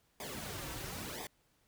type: noise with flanger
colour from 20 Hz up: pink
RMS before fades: -43 dBFS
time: 0.2-1.27 s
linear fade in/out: 2 ms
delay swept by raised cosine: 0.7 to 4.9 ms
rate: 0.98 Hz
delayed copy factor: -0.8
effects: pink hiss -73 dBFS RMS until 1.67 s